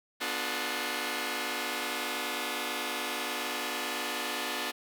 5% pulse chord, B diminished seventh, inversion none, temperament just, 246.9 / 296.3 / 355.6 / 426.7 Hz, B3 / D4 / F4 / Ab4, 0 / +15 / +31 / +47 cents, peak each -26 dBFS, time 0.2-4.72 s, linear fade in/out 20 ms, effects none

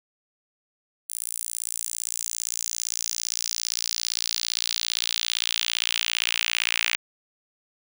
sawtooth tone with high-pass filter sweep, 57.6 Hz, A#1, 20 cents flat, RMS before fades -28 dBFS, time 1.09-6.96 s, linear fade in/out 5 ms, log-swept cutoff 9700 to 2400 Hz, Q 2.5, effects none

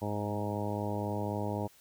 harmonic tone with a mistuned harmonic, 103.83 Hz, G#2, in tune, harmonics 1 / 2 / 3 / 4 / 5 / 6 / 7 / 8 / 9, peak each -36 / -38 / -40 / -41 / -41 / -41 / -46 / -42 / -43 dBFS, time 0.01-1.68 s, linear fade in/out 20 ms, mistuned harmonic 1, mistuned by -23 cents, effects white hiss -61 dBFS RMS until 1.8 s

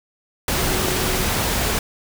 sine tone in noise, 370 Hz, F#4, in tune, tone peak -28 dBFS, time 0.58-1.23 s, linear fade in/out 2 ms, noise pink, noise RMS -21 dBFS, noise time 0.48-1.79 s, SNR -10 dB, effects none

